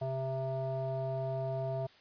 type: tone with low-pass filter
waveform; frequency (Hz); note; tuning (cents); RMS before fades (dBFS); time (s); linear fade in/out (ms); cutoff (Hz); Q
square; 132.5; C3; +22; -35; 0.01-1.87; 10; 720; 9.3
effects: white hiss -60 dBFS RMS until 2 s + resampled to 11025 Hz